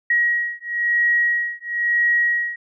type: beating tone pair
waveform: sine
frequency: 1900 / 1901 Hz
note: A#6 / A#6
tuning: +33 / +33 cents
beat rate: 1 Hz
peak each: -20 / -20 dBFS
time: 0.1-2.56 s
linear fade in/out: 5 ms
effects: none